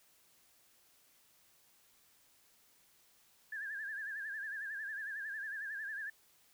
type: tone with vibrato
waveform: sine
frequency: 1680 Hz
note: G#6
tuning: 19 cents sharp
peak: -39 dBFS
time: 3.52-6.1 s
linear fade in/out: 5 ms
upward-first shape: sine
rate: 11 Hz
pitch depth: 100 cents each way
effects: white hiss -68 dBFS RMS until 6.53 s